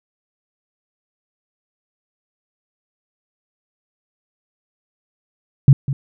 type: tone with echo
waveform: sine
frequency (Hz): 136.4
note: C#3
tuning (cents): -28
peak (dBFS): -3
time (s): 5.68-5.73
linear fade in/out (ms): 2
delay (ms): 200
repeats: 1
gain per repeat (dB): -14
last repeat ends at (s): 5.93
effects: none